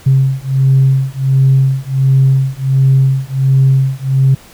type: beating tone pair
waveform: sine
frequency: 133.3 / 134.7 Hz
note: C3 / C#3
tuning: +33 / -49 cents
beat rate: 1.4 Hz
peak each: -10 dBFS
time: 0.06-4.35 s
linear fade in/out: 10 ms
effects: tanh soft clip ceiling -1 dBFS + pink hiss -40 dBFS RMS until 4.53 s